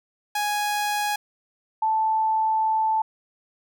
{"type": "tone pair in turn", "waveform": ["sawtooth", "sine"], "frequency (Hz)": [830.6, 878.3], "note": ["G#5", "A5"], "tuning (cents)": [0, -3], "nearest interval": "minor second", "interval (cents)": 97, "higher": "second", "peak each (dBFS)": -19, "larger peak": "neither", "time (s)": [[0.35, 1.16], [1.82, 3.02]], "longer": "second", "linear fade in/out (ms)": 5, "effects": []}